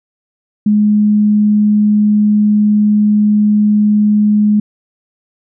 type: tone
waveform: sine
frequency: 209.6 Hz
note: G#3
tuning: 16 cents sharp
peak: -7 dBFS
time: 0.66-4.6 s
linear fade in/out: 5 ms
effects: none